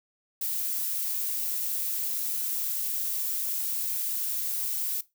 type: noise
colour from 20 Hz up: violet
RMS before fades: -30 dBFS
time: 0.41-5.01 s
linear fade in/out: 5 ms
effects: noise-tail reverb RT60 0.2 s tail -18 dB re dry